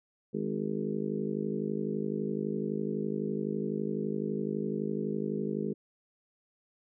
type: harmonic tone with a mistuned harmonic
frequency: 51.91 Hz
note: G#1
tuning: in tune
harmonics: 3 / 4 / 5 / 6 / 7 / 8 / 9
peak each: -39 / -34 / -41 / -43 / -38 / -36 / -42 dBFS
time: 0.33-5.74 s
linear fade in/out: 20 ms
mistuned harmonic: 6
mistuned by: -16 cents
effects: none